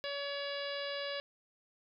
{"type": "harmonic tone with a mistuned harmonic", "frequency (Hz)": 566, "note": "C#5", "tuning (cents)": 36, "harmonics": [1, 2, 3, 4, 5, 6, 7, 8, 9], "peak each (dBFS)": [-39, -48, -44, -49, -46, -47, -47, -56, -49], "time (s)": [0.04, 1.2], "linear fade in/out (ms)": 0, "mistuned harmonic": 9, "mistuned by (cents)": -68, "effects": []}